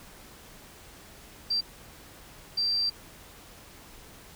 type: tone bursts at uneven times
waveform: sine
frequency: 4699 Hz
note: D8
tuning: in tune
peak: -24 dBFS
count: 2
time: 1.5-1.61 / 2.57-2.9 s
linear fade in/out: 10 ms
effects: pink hiss -50 dBFS RMS until 4.35 s